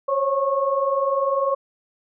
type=tone cluster; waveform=sine; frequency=535 / 555 / 1094 Hz; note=C5 / C#5 / C#6; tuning=+38 / +2 / -23 cents; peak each=-24 / -22 / -23 dBFS; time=0.08-1.55 s; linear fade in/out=10 ms; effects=none